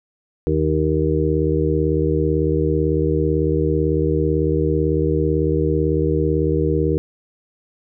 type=harmonic tone; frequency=78 Hz; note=D#2; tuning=5 cents sharp; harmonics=1 / 2 / 4 / 5 / 6; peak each=-22 / -22 / -22 / -22 / -22 dBFS; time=0.47-6.98 s; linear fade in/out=0 ms; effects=none